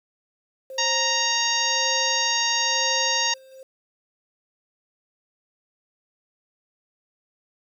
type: tone with tremolo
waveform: sine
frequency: 528 Hz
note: C5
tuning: 16 cents sharp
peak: -30 dBFS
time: 0.7-3.63 s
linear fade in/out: 2 ms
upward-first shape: sine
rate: 1 Hz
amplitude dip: 85%
type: harmonic tone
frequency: 932.3 Hz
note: A#5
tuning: in tune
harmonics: 1 / 2 / 3 / 4 / 5 / 6 / 7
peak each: -28 / -28 / -28 / -28 / -28 / -28 / -28 dBFS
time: 0.78-3.34 s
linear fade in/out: 5 ms
effects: 9-bit